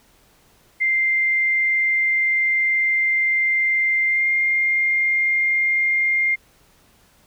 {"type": "tone with pitch glide", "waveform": "sine", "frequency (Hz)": [2093, 2114], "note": ["C7", "C7"], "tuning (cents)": [0, 17], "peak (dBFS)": -16, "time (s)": [0.8, 6.36], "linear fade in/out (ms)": 20, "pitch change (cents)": 17, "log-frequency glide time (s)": [4.07, 4.26], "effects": ["pink hiss -56 dBFS RMS until 7.26 s"]}